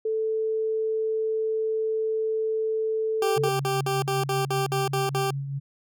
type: tone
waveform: sine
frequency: 440 Hz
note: A4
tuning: in tune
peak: -23 dBFS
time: 0.05-3.49 s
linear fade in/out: 5 ms
type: tone bursts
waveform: 20% pulse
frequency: 392 Hz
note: G4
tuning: in tune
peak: -19 dBFS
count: 10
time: 3.22-5.306 s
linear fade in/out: 2 ms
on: 160 ms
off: 54 ms
type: tone with tremolo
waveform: sine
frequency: 138.59 Hz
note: C#3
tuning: in tune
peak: -26 dBFS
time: 3.36-5.6 s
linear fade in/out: 20 ms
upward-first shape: triangle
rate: 5.1 Hz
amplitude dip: 45%
effects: none